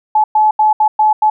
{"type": "tone bursts at uneven times", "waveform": "sine", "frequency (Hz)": 858, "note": "A5", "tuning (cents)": -44, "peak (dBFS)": -7, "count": 6, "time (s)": [[0.15, 0.24], [0.35, 0.51], [0.59, 0.73], [0.8, 0.88], [0.99, 1.13], [1.22, 1.3]], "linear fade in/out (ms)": 5, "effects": []}